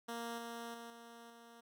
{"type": "tone with level steps", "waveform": "10% pulse", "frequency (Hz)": 233.1, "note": "A#3", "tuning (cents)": 0, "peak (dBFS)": [-33, -36, -40, -45, -48], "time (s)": [0.08, 1.61], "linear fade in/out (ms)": 10, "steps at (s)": [0.38, 0.74, 0.9, 1.3], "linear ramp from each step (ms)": 2, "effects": []}